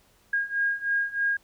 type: beating tone pair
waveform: sine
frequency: 1626 / 1629.2 Hz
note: G#6 / G#6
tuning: -37 / -34 cents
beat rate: 3.2 Hz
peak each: -28 / -26 dBFS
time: 0.33-1.37 s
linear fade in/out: 5 ms
effects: pink hiss -62 dBFS RMS until 1.43 s